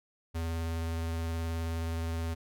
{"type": "tone with vibrato", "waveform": "square", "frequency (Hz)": 82.41, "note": "E2", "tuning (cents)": 0, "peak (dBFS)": -32, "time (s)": [0.34, 2.35], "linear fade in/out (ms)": 20, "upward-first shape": "sine", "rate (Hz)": 19, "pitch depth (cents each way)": 15, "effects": []}